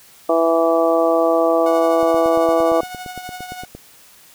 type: harmonic tone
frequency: 165.1 Hz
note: E3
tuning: 3 cents sharp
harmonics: 2 / 3 / 4 / 5 / 6 / 7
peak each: -20 / -18 / -16 / -25 / -31 / -23 dBFS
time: 0.29-2.81 s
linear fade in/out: 5 ms
type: tone with tremolo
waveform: sawtooth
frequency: 732 Hz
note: F#5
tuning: 19 cents flat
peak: -24 dBFS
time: 1.66-3.65 s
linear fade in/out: 2 ms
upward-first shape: triangle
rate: 12 Hz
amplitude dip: 55%
type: click train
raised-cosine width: 2 ms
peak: -20 dBFS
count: 16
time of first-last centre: 2.03-3.75 s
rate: 8.72 Hz
effects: white hiss -47 dBFS RMS until 4.34 s